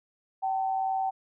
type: tone pair together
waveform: sine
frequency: 767.7 / 890 Hz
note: G5 / A5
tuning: -36 / +20 cents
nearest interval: minor third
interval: 256 cents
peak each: -26 / -35 dBFS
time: 0.42-1.11 s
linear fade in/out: 20 ms
effects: none